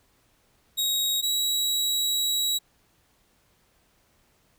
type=tone pair in turn; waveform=sawtooth; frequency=3790 / 3876 Hz; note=A#7 / B7; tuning=+28 / -33 cents; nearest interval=unison; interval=39 cents; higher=second; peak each=-20 dBFS; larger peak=neither; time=0.77-1.22 / 1.22-2.59 s; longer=second; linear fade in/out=20 ms; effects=pink hiss -65 dBFS RMS until 4.58 s